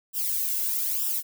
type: noise with flanger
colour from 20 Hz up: violet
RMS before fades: -27 dBFS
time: 0.13-1.23 s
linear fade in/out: 50 ms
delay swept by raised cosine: 0.46 to 1.66 ms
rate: 1.1 Hz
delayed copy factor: -0.85
effects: none